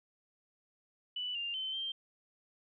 sine tone with pitch steps, 2972 / 2797 / 3074 / 3152 Hz, F#7 / F7 / G7 / G7, +7 / +2 / -35 / +9 cents, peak -35 dBFS, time 1.16-1.92 s, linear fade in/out 5 ms, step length 190 ms, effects none

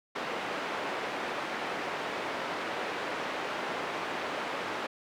pink band-pass noise, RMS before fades -35 dBFS, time 0.15-4.87 s, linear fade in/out 10 ms, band 390 to 2400 Hz, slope 12 dB/octave, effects none

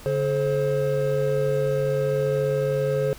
triangle tone cluster, 142.5 / 428.6 / 529 Hz, C#3 / A4 / C5, +48 / -45 / +19 cents, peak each -24 / -23 / -22 dBFS, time 0.06-3.13 s, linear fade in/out 0 ms, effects pink hiss -45 dBFS RMS until 3.18 s

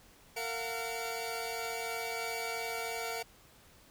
sawtooth tone cluster, 457.5 / 688 / 731 / 2287 Hz, A#4 / F5 / F#5 / D7, -32 / -26 / -21 / -47 cents, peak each -36 / -38 / -39 / -37 dBFS, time 0.36-3.23 s, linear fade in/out 10 ms, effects pink hiss -60 dBFS RMS until 3.9 s

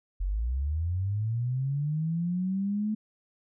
sine linear sweep, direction up, 42.9 to 217.1 Hz, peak -26 dBFS, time 0.2-2.95 s, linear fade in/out 10 ms, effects none

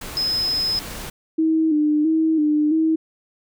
pink noise, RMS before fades -33 dBFS, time 0.01-1.1 s, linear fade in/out 5 ms
sine tone, 5100 Hz, D#8, 42 cents sharp, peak -19 dBFS, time 0.17-0.79 s, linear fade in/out 0 ms
sine tone with vibrato, 310 Hz, D#4, 6 cents flat, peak -15 dBFS, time 1.38-2.96 s, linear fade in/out 10 ms, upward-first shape square, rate 1.5 Hz, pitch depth 52 cents each way
effects none

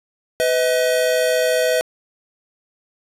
square tone pair together, 502 / 636.1 Hz, B4 / D#5, +28 / +38 cents, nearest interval major third, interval 410 cents, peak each -19 dBFS, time 0.4-1.81 s, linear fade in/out 0 ms, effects resampled to 32000 Hz + 8-bit

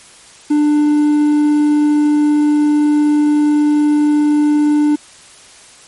triangle tone with quantisation, 297.1 Hz, D4, 20 cents sharp, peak -7 dBFS, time 0.5-4.96 s, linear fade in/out 10 ms, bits 6, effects white hiss -41 dBFS RMS until 5.87 s + MP3 48 kbps

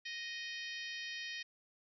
harmonic tone, 622.3 Hz, D#5, in tune, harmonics 3 / 4 / 5 / 6 / 7 / 8 / 9, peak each -45 / -47 / -49 / -51 / -52 / -53 / -54 dBFS, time 0.05-1.43 s, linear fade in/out 10 ms, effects none

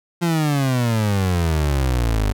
30% pulse exponential sweep, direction down, 174.61 to 49.13 Hz, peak -14 dBFS, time 0.21-2.33 s, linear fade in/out 20 ms, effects none

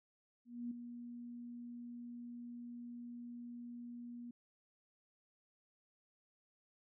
sine tone with ADSR envelope, 239.7 Hz, A#3, 48 cents sharp, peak -38 dBFS, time 0.45-4.31 s, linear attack 260 ms, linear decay 6 ms, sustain -8 dB, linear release 5 ms, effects none

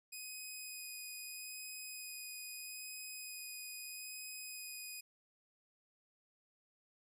10% pulse tone with vibrato, 2500 Hz, D#7, 8 cents sharp, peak -37 dBFS, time 0.12-5.01 s, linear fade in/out 10 ms, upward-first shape sine, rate 0.78 Hz, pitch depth 10 cents each way, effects none

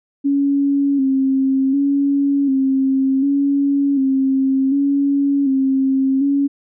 sine tone with vibrato, 273.8 Hz, C#4, 21 cents flat, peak -13 dBFS, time 0.24-6.48 s, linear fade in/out 20 ms, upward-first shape square, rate 0.67 Hz, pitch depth 41 cents each way, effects none

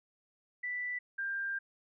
sine tone pair in turn, 1976 / 1592 Hz, B6 / G6, 0 / +26 cents, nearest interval major third, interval 374 cents, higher first, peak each -34 / -33 dBFS, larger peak second, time 0.63-0.99 / 1.18-1.59 s, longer second, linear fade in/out 10 ms, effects none

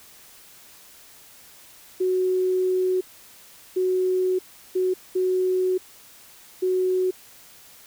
sine tone bursts at uneven times, 370 Hz, F#4, in tune, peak -19 dBFS, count 5, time 2-3.01 / 3.76-4.39 / 4.75-4.94 / 5.15-5.78 / 6.62-7.11 s, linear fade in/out 10 ms, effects white hiss -49 dBFS RMS until 7.86 s

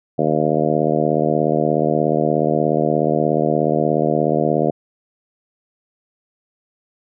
harmonic tone, 76.8 Hz, D#2, 22 cents flat, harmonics 2 / 3 / 4 / 5 / 6 / 7 / 8 / 9, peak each -23 / -23 / -23 / -23 / -23 / -23 / -23 / -23 dBFS, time 0.18-4.71 s, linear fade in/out 10 ms, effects none

